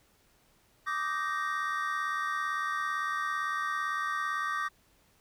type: chord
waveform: triangle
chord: Eb major seventh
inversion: third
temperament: just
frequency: 1166.7 / 1244.5 / 1555.6 / 1866.8 Hz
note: D6 / Eb6 / G6 / Bb6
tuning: -12 / 0 / -14 / +2 cents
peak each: -31 / -36 / -36 / -34 dBFS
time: 0.86-4.69 s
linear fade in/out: 20 ms
effects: pink hiss -66 dBFS RMS until 5.2 s